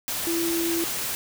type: tone in noise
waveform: sine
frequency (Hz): 335.6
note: E4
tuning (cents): +31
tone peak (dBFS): -24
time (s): 0.27-0.84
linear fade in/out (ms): 0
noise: white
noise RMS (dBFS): -29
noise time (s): 0.08-1.15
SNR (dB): +2
effects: none